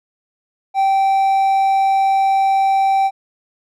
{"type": "tone", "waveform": "triangle", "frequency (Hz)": 778, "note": "G5", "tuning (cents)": -13, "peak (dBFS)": -10, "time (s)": [0.74, 3.11], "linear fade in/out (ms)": 50, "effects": []}